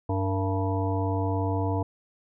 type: harmonic tone with a mistuned harmonic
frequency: 97.1 Hz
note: G2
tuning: 16 cents flat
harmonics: 1 / 3 / 5 / 7 / 9 / 10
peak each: -26 / -31 / -33 / -34 / -36 / -36 dBFS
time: 0.09-1.83 s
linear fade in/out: 5 ms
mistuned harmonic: 5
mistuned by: -77 cents
effects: none